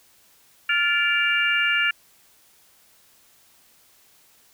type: harmonic tone with a mistuned harmonic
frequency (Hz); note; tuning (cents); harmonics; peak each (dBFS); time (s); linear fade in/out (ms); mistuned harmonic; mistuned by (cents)
466.2; A#4; 0; 3 / 4 / 5 / 6; -24 / -24 / -24 / -24; 0.69-1.91; 5; 4; -120
effects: white hiss -57 dBFS RMS until 4.53 s